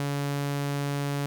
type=tone; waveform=sawtooth; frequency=142.1 Hz; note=C#3; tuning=43 cents sharp; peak=-23 dBFS; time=0-1.26 s; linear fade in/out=0 ms; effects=none